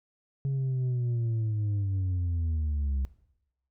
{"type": "linear sweep", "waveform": "sine", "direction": "down", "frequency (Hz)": [138, 65.41], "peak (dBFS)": -23, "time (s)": [0.45, 3.05], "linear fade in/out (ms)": 0, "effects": ["noise-tail reverb RT60 0.8 s tail -18 dB re dry", "tanh soft clip ceiling -25 dBFS"]}